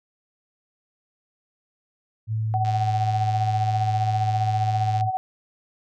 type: tone with pitch glide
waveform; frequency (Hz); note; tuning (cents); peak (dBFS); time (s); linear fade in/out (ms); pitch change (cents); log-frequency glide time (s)
sine; 110 to 108.74; A2 to A2; 0 to -20; -22; 2.27-5.11; 50; -20; 2.39-3
type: tone with tremolo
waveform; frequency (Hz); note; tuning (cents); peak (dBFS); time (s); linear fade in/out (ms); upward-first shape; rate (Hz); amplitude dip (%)
sine; 753; F#5; +30; -20; 2.54-5.17; 0; sine; 15; 60
type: click train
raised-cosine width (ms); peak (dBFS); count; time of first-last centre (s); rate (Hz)
0.2; -22; 244; 2.65-5.009; 103
effects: none